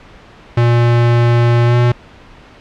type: tone with pitch glide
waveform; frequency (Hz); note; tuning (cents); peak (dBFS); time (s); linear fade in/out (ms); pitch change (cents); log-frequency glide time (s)
square; 118.9 to 120.98; A#2 to B2; +35 to -35; -9; 0.57-1.92; 5; +30; 1.65-1.76
effects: pink hiss -40 dBFS RMS until 2.6 s + low-pass 3000 Hz 12 dB/octave